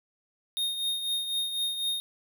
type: tone with tremolo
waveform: square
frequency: 3698 Hz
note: A#7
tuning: 15 cents flat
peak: -26 dBFS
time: 0.57-2 s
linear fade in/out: 0 ms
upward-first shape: triangle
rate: 4 Hz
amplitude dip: 60%
effects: none